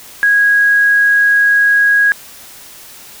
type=tone; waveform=sine; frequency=1650 Hz; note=G#6; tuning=12 cents flat; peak=-7 dBFS; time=0.23-2.12 s; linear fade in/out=0 ms; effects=white hiss -36 dBFS RMS until 3.2 s